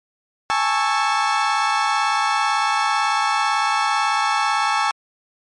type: chord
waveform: 35% pulse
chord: A major seventh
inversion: third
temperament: equal with one note detuned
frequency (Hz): 822 / 880 / 1108.7 / 1318.5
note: G#5 / A5 / C#6 / E6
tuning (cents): -18 / 0 / 0 / 0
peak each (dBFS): -21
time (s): 0.5-4.91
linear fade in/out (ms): 0
effects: low-pass 6000 Hz 12 dB/octave + MP3 48 kbps